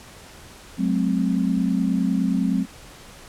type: chord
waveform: sine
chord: F# diminished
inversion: none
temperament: equal with one note detuned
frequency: 185 / 214.7 / 261.6 Hz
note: F#3 / A3 / C4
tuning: 0 / -42 / 0 cents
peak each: -22 / -24 / -23 dBFS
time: 0.77-2.66 s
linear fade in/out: 50 ms
effects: pink hiss -44 dBFS RMS until 3.28 s + low-pass 11000 Hz 12 dB/octave